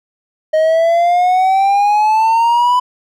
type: exponential sweep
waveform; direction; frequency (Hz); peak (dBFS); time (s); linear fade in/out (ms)
triangle; up; 622 to 1000; -7; 0.53-2.8; 10
effects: none